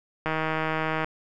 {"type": "click train", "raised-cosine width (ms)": 0.5, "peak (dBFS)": -12, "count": 125, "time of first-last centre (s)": [0.26, 1.045], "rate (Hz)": 158, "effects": []}